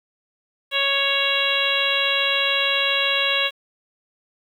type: harmonic tone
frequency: 554.4 Hz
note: C#5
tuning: in tune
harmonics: 1 / 2 / 3 / 4 / 5 / 6 / 7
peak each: -28 / -29 / -27 / -27 / -23 / -24 / -26 dBFS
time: 0.71-3.51 s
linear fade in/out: 50 ms
effects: 8-bit